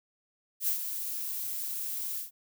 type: noise with ADSR envelope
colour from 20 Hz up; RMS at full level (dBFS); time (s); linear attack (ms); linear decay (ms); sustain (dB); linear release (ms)
violet; -27; 0.6-2.31; 80; 96; -8; 130
effects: none